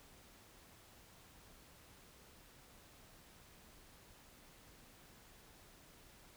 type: silence
effects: pink hiss -62 dBFS RMS until 6.36 s